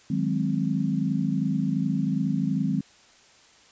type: chord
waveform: sine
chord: Ab dominant seventh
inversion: second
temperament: equal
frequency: 155.56 / 185 / 207.7 / 261.6 Hz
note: Eb3 / Gb3 / Ab3 / C4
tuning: 0 / 0 / 0 / 0 cents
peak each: -28 dBFS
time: 0.1-2.81 s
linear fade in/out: 5 ms
effects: white hiss -55 dBFS RMS until 3.71 s + resampled to 16000 Hz